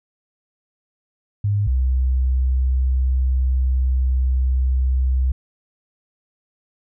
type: tone pair in turn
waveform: sine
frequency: 102.1 / 64.32 Hz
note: G#2 / C2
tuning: -29 / -29 cents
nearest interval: minor sixth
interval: 800 cents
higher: first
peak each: -16 / -15 dBFS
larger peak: second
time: 1.44-1.67 / 1.67-5.32 s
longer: second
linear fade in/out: 5 ms
effects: none